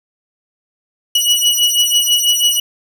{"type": "beating tone pair", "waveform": "sawtooth", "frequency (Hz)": [2924, 2930.1], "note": ["F#7", "F#7"], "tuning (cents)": [-21, -18], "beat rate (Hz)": 6.1, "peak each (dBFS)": -11, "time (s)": [1.15, 2.6], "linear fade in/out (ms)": 5, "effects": []}